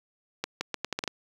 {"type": "accelerating click train", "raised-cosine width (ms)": 0.2, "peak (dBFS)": -12, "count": 8, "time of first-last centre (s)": [0.44, 1.077], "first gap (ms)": 170, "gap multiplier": 0.78, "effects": ["high-pass 60 Hz 12 dB/octave", "7-bit"]}